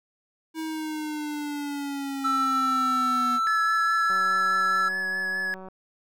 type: exponential sweep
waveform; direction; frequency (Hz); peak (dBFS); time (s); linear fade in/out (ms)
square; down; 321.1 to 243.3; -30; 0.54-3.4; 50
type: tone with pitch glide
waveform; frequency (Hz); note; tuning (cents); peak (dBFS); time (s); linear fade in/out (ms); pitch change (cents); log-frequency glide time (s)
triangle; 1328 to 1336.5; E6 to E6; +12 to +23; -20; 2.24-4.89; 10; +11; 3.64-3.9
type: tone with vibrato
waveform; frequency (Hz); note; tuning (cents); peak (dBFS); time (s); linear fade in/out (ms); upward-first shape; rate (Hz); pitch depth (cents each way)
triangle; 1700; G#6; +40; -24; 3.47-5.54; 0; sine; 4.8; 19
type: click train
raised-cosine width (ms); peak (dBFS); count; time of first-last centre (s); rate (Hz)
1; -29; 299; 4.1-5.685; 188
effects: none

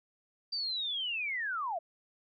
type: linear sweep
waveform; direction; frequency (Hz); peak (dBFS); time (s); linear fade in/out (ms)
sine; down; 4712 to 622.3; -32; 0.52-1.79; 10
effects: none

